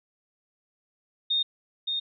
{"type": "tone with echo", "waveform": "sine", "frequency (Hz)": 3679, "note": "A#7", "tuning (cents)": -24, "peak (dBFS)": -22, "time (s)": [1.3, 1.43], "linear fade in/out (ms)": 10, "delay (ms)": 570, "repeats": 1, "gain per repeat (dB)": -4, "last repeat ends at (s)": 2, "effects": []}